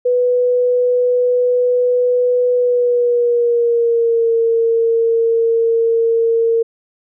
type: tone with pitch glide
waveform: sine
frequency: 493.9 to 458.2 Hz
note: B4 to A#4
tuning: 0 to -30 cents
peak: -11 dBFS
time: 0.05-6.63 s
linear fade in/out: 10 ms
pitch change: -130 cents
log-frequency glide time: 2.53-4.32 s
effects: none